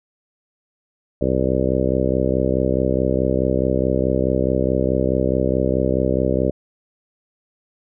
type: harmonic tone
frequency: 64.7 Hz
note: C2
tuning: 19 cents flat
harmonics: 1 / 2 / 3 / 4 / 5 / 6 / 7 / 8 / 9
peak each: -25 / -25 / -25 / -25 / -25 / -25 / -25 / -25 / -25 dBFS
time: 1.21-6.51 s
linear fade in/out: 5 ms
effects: none